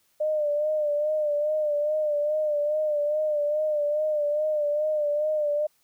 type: tone with vibrato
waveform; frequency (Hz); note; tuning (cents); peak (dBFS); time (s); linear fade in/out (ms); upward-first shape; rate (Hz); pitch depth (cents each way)
sine; 601; D5; +40; -22; 0.2-5.67; 10; sine; 2.4; 50
effects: white hiss -67 dBFS RMS until 5.83 s